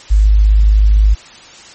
sine tone, 51.91 Hz, G#1, in tune, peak -5 dBFS, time 0.1-1.15 s, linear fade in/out 20 ms, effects white hiss -37 dBFS RMS until 1.74 s + MP3 32 kbps

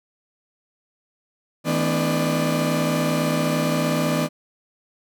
35% pulse tone cluster, 160.8 / 218.4 / 250.1 / 290.9 / 597 Hz, E3 / A3 / B3 / D4 / D5, -43 / -13 / +22 / -16 / +28 cents, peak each -22 / -29 / -23 / -29 / -24 dBFS, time 1.64-4.29 s, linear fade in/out 50 ms, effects none

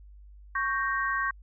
sine chord, G diminished, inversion second, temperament equal, 1108.7 / 1568 / 1864.7 Hz, Db6 / G6 / Bb6, 0 / 0 / 0 cents, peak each -29 / -30 / -32 dBFS, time 0.55-1.31 s, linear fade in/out 5 ms, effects added 50 Hz sine -47 dBFS peak until 1.42 s

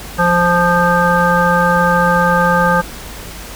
harmonic tone, 174.61 Hz, F3, in tune, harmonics 1 / 3 / 5 / 7 / 9, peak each -16 / -16 / -16 / -16 / -16 dBFS, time 0.18-2.82 s, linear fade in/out 20 ms, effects added 50 Hz sine -32 dBFS peak until 3.55 s + pink hiss -31 dBFS RMS until 3.55 s

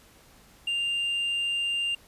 triangle tone with tanh clipping, 2794 Hz, F7, in tune, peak -26 dBFS, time 0.67-1.95 s, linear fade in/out 5 ms, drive 7 dB, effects pink hiss -56 dBFS RMS until 2.07 s + resampled to 32000 Hz

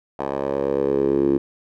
10% pulse tone with band-pass filter sweep, 69.1 Hz, C#2, 5 cents flat, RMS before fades -21 dBFS, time 0.19-1.38 s, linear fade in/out 5 ms, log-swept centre 700 to 330 Hz, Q 4.1, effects none

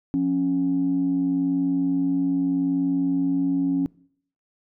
sine tone pair together, 175 / 275.8 Hz, F3 / C#4, +4 / -9 cents, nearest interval minor sixth, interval 787 cents, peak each -27 / -19 dBFS, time 0.14-3.86 s, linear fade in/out 0 ms, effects noise-tail reverb RT60 0.6 s tail -23 dB re dry + tanh soft clip ceiling -14 dBFS

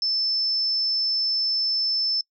sine tone, 5280 Hz, E8, 2 cents sharp, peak -21 dBFS, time 0.02-2.21 s, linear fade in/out 2 ms, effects noise-tail reverb RT60 0.1 s tail -25 dB re dry

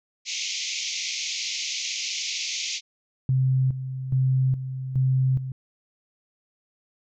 white band-pass noise, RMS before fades -30 dBFS, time 0.25-2.81 s, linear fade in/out 50 ms, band 2100 to 6800 Hz, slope 96 dB/octave
sine tone with tremolo, 130.81 Hz, C3, in tune, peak -18 dBFS, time 3.29-5.52 s, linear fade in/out 2 ms, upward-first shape square, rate 1.2 Hz, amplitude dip 70%
effects none

